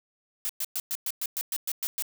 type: noise bursts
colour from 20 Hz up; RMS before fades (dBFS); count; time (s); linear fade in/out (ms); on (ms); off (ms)
blue; -30; 11; 0.45-2.023; 0; 43; 110
effects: none